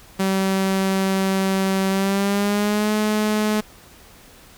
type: tone with pitch glide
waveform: sawtooth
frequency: 192 to 213 Hz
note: G3 to G#3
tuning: -36 to +44 cents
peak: -14 dBFS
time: 0.19-3.61 s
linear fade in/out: 10 ms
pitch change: +180 cents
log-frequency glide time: 1.89-2.92 s
effects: pink hiss -47 dBFS RMS until 4.57 s